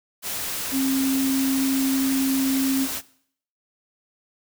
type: tone in noise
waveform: sine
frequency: 267.8 Hz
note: C4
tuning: 40 cents sharp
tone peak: -20 dBFS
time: 0.71-2.88 s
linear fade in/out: 50 ms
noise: white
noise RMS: -29 dBFS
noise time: 0.22-3.02 s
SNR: +6 dB
effects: noise-tail reverb RT60 0.6 s tail -19 dB re dry